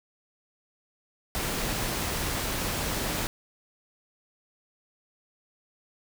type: noise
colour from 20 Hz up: pink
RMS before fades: -30 dBFS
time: 1.35-3.27 s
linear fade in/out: 0 ms
effects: none